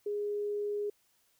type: tone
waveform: sine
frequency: 412.9 Hz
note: G#4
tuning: 10 cents flat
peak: -31 dBFS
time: 0.06-0.9 s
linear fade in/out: 5 ms
effects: white hiss -71 dBFS RMS until 1.39 s